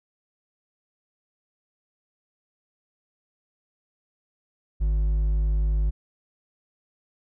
triangle tone with hard clipping, 51.91 Hz, G#1, in tune, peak -21 dBFS, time 4.8-5.91 s, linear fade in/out 20 ms, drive 7 dB, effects none

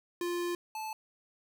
square tone pair in turn, 349.2 / 871.3 Hz, F4 / A5, 0 / -17 cents, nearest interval octave + major third, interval 1583 cents, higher second, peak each -32 / -37 dBFS, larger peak first, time 0.21-0.55 / 0.75-0.93 s, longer first, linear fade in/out 2 ms, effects 12-bit

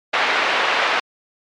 white band-pass noise, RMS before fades -18 dBFS, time 0.13-1 s, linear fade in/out 10 ms, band 530 to 2400 Hz, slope 12 dB/octave, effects low-pass 4000 Hz 12 dB/octave + MP3 64 kbps

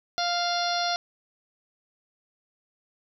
harmonic tone with a mistuned harmonic, 698 Hz, F5, 1 cent flat, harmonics 1 / 2 / 3 / 4 / 5 / 6 / 7 / 8, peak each -27 / -32 / -39 / -41 / -34 / -32 / -36 / -35 dBFS, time 0.18-0.96 s, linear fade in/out 0 ms, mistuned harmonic 6, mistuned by +17 cents, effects none

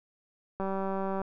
click train, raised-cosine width 1 ms, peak -20 dBFS, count 120, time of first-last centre 0.6-1.217 s, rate 193 Hz, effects none

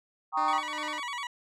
sine chord, Eb dominant seventh, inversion first, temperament equal, 784 / 932.3 / 1108.7 / 1244.5 Hz, G5 / Bb5 / Db6 / Eb6, 0 / 0 / 0 / 0 cents, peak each -30 dBFS, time 0.32-0.62 s, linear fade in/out 50 ms
10% pulse tone with tremolo, 302.3 Hz, D#4, 50 cents flat, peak -27 dBFS, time 0.37-1 s, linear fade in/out 5 ms, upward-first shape sine, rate 2.6 Hz, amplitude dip 55%
20% pulse tone with vibrato, 1046.5 Hz, C6, in tune, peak -28 dBFS, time 0.48-1.27 s, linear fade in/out 2 ms, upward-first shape square, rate 10 Hz, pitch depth 130 cents each way
effects low-pass 6000 Hz 12 dB/octave

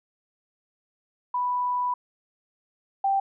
sine tone pair in turn, 987.8 / 784 Hz, B5 / G5, 0 / 0 cents, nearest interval major third, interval 400 cents, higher first, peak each -23 / -20 dBFS, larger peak second, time 1.34-1.94 / 3.04-3.2 s, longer first, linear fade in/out 5 ms, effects none

